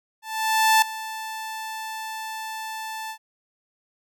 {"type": "tone with ADSR envelope", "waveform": "sawtooth", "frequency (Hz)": 880, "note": "A5", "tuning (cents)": 0, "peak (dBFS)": -10, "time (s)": [0.22, 3.18], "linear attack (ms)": 600, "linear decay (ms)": 4, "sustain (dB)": -17, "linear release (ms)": 79, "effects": []}